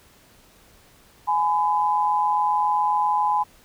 sine tone pair together, 838 / 1005.3 Hz, G#5 / B5, +15 / +30 cents, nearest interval minor third, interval 315 cents, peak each -21 dBFS, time 1.27-3.44 s, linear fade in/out 20 ms, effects pink hiss -54 dBFS RMS until 3.64 s

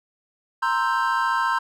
triangle chord, C dominant seventh, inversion third, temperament equal, 932.3 / 1046.5 / 1318.5 / 1568 Hz, Bb5 / C6 / E6 / G6, 0 / 0 / 0 / 0 cents, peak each -23 / -22 / -26 / -24 dBFS, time 0.62-1.59 s, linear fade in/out 10 ms, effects none

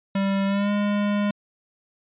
square tone with pitch glide, 196 to 205.2 Hz, G3 to G#3, 0 to -21 cents, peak -21 dBFS, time 0.15-1.31 s, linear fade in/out 5 ms, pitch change +79 cents, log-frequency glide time 0.46-0.71 s, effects resampled to 8000 Hz

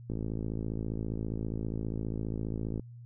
click train, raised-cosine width 3 ms, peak -22 dBFS, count 149, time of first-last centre 0.1-2.796 s, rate 54.9 Hz, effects added 119 Hz sine -45 dBFS peak until 3.05 s

